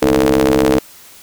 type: ring-modulated tone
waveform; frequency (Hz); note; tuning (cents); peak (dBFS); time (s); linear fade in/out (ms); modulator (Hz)
sawtooth; 67.5; C#2; -45; -3; 0.02-0.79; 5; 379
effects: white hiss -41 dBFS RMS until 1.22 s